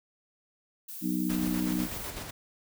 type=noise; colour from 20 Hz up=violet; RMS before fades=-41 dBFS; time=0.88-2.11 s; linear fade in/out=10 ms
type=chord; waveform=sine; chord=B major; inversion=second; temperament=just; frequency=185.21 / 246.9 / 308.7 Hz; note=F#3 / B3 / D#4; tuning=+2 / 0 / -14 cents; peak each=-31 / -32 / -31 dBFS; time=1.01-1.88 s; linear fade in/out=50 ms
type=noise with tremolo; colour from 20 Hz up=pink; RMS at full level=-38 dBFS; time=1.29-2.31 s; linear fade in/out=10 ms; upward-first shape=square; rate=8 Hz; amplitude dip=35%
effects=none